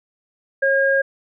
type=tone pair together; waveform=sine; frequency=546 / 1624 Hz; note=C#5 / G#6; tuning=-26 / -39 cents; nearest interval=octave + perfect fifth; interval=1887 cents; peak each=-17 dBFS; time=0.62-1.02 s; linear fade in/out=10 ms; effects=none